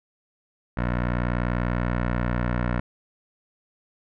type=tone with low-pass filter; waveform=15% pulse; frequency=60.3 Hz; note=B1; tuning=41 cents flat; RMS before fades=-25 dBFS; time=0.77-2.8 s; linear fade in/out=5 ms; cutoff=1700 Hz; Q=1.9; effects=none